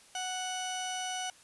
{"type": "tone pair together", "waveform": "sawtooth", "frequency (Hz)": [740, 2960], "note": ["F#5", "F#7"], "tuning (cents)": [0, 0], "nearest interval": "2 octaves", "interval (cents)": 2400, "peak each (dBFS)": [-32, -33], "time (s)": [0.15, 1.3], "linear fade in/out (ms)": 2, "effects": ["white hiss -58 dBFS RMS until 1.43 s", "resampled to 24000 Hz"]}